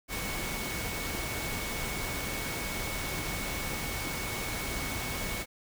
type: tone in noise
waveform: sine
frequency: 2217 Hz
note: C#7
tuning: in tune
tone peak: -40 dBFS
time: 0.08-5.46 s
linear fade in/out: 50 ms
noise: pink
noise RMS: -35 dBFS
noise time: 0.08-5.46 s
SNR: -8 dB
effects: none